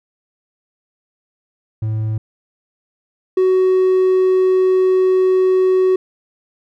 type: tone pair in turn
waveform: triangle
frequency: 109.2 / 373.2 Hz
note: A2 / F#4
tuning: -13 / +15 cents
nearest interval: octave + major sixth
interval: 2128 cents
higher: second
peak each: -15 / -8 dBFS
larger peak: second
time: 1.82-2.18 / 3.37-5.96 s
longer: second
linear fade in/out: 5 ms
effects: tanh soft clip ceiling -4 dBFS